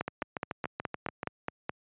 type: two click trains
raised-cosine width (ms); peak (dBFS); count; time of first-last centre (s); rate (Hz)
0.5; -16 / -18; 9 / 9; 0.01-1.694 / 0.08-1.231; 4.75 / 6.95
effects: high-pass 100 Hz 12 dB/octave + resampled to 8000 Hz